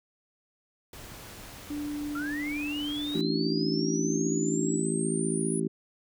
pink noise, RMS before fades -45 dBFS, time 0.93-3.21 s, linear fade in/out 2 ms
sine tone, 293.7 Hz, D4, in tune, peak -31 dBFS, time 1.7-4.8 s, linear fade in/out 5 ms
sine linear sweep, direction up, 1328 to 9956 Hz, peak -34 dBFS, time 2.15-5.6 s, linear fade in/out 5 ms
harmonic tone, 55 Hz, A1, in tune, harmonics 3 / 4 / 5 / 6 / 7, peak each -32 / -32 / -34 / -34 / -32 dBFS, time 3.14-5.68 s, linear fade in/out 10 ms
effects none

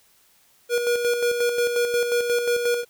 square tone with tremolo, 480 Hz, B4, 49 cents flat, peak -19 dBFS, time 0.69-2.85 s, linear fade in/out 50 ms, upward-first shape square, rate 5.6 Hz, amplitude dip 45%, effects white hiss -59 dBFS RMS until 2.89 s

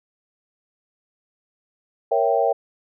sine chord, A# diminished seventh, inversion none, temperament equal with one note detuned, 466.2 / 554.4 / 663.5 / 784 Hz, A#4 / C#5 / E5 / G5, 0 / 0 / +11 / 0 cents, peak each -22 dBFS, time 2.11-2.53 s, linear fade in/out 10 ms, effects none

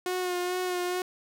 sawtooth tone with vibrato, 361.3 Hz, F#4, 41 cents flat, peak -24 dBFS, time 0.06-1.02 s, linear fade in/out 2 ms, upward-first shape sine, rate 2.3 Hz, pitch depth 25 cents each way, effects none

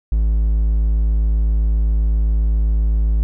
triangle tone, 53.8 Hz, A1, 38 cents flat, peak -11 dBFS, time 0.12-3.23 s, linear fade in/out 0 ms, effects none

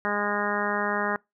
harmonic tone, 205.7 Hz, G#3, 16 cents flat, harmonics 1 / 2 / 3 / 4 / 5 / 6 / 7 / 8 / 9, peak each -33 / -33 / -33 / -33 / -33 / -33 / -33 / -33 / -33 dBFS, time 0.05-1.16 s, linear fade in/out 0 ms, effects noise-tail reverb RT60 0.2 s tail -25 dB re dry

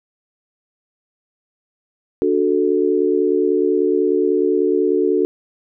sine chord, D major, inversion none, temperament equal, 293.7 / 370 / 440 Hz, D4 / F#4 / A4, 0 / 0 / 0 cents, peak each -20 / -17 / -18 dBFS, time 2.22-5.25 s, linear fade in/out 0 ms, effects none

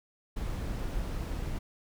brown noise, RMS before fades -34 dBFS, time 0.36-1.59 s, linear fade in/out 10 ms, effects none

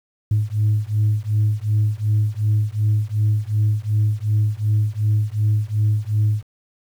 sine beating tone pair, 104.9 / 107.6 Hz, G#2 / A2, +18 / -38 cents, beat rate 2.7 Hz, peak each -18 dBFS, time 0.31-6.43 s, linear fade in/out 5 ms, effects tanh soft clip ceiling -11 dBFS + 8-bit

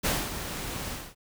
pink noise with ADSR envelope, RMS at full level -25 dBFS, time 0.03-1.15 s, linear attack 27 ms, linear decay 220 ms, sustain -10 dB, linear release 240 ms, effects none

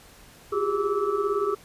sine tone cluster, 357.7 / 392.4 / 410 / 1156 / 1305 Hz, F4 / G4 / G#4 / D6 / E6, +41 / +2 / -22 / -28 / -18 cents, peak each -34 / -29 / -25 / -31 / -32 dBFS, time 0.52-1.55 s, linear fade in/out 10 ms, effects pink hiss -51 dBFS RMS until 1.64 s + resampled to 32000 Hz

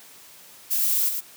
violet noise with echo, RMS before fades -23 dBFS, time 0.7-1.1 s, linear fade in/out 20 ms, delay 110 ms, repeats 1, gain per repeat -5 dB, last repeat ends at 1.21 s, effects white hiss -48 dBFS RMS until 1.36 s + high-pass 100 Hz 12 dB/octave

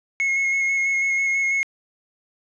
triangle tone with vibrato, 2171 Hz, C#7, 37 cents flat, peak -17 dBFS, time 0.2-1.63 s, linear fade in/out 0 ms, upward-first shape square, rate 6.1 Hz, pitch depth 13 cents each way, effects resampled to 22050 Hz + 9-bit

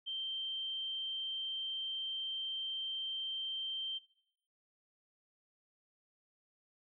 sine tone, 3136 Hz, G7, in tune, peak -37 dBFS, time 0.06-3.99 s, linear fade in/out 20 ms, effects noise-tail reverb RT60 0.7 s tail -18 dB re dry

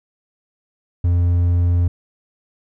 triangle tone, 87.31 Hz, F2, in tune, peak -11 dBFS, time 1.04-1.88 s, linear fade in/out 5 ms, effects none

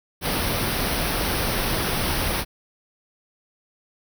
pink band-stop noise, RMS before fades -24 dBFS, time 0.21-2.45 s, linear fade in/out 50 ms, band 5900 to 8800 Hz, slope 96 dB/octave, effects none

